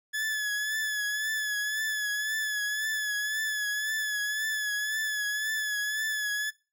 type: tone with vibrato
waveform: 40% pulse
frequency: 1713 Hz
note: A6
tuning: 47 cents flat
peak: -27 dBFS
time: 0.13-6.51 s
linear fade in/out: 20 ms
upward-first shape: triangle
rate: 1.9 Hz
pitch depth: 48 cents each way
effects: noise-tail reverb RT60 0.3 s tail -20 dB re dry